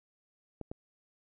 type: clicks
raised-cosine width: 2 ms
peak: -26 dBFS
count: 2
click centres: 0.613 / 0.715 s
effects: none